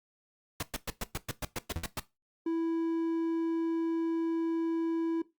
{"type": "noise bursts", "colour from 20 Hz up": "pink", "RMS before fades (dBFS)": -34, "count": 11, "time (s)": [0.6, 1.997], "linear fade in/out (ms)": 2, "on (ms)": 27, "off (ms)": 110}
{"type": "tone with exponential decay", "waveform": "40% pulse", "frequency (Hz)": 82.41, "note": "E2", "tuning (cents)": 0, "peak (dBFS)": -27, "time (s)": [1.76, 1.88], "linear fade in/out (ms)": 0, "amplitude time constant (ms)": 24}
{"type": "tone", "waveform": "triangle", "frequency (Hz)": 329.6, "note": "E4", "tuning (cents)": 0, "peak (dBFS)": -26, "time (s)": [2.46, 5.22], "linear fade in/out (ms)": 5}
{"effects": ["noise-tail reverb RT60 0.2 s tail -17 dB re dry", "Opus 48 kbps"]}